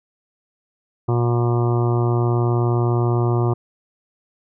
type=harmonic tone; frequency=119.5 Hz; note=A#2; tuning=43 cents sharp; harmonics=1 / 2 / 3 / 4 / 5 / 6 / 7 / 8 / 9 / 10; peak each=-17 / -30 / -22 / -33 / -35 / -30 / -36 / -33 / -34 / -34 dBFS; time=1.08-3.54 s; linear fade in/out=10 ms; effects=none